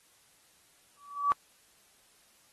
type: tone with exponential growth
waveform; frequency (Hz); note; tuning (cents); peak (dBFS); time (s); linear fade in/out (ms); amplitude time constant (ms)
sine; 1146; D6; -43; -19; 0.97-1.32; 0; 75
effects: white hiss -64 dBFS RMS until 2.52 s + AAC 32 kbps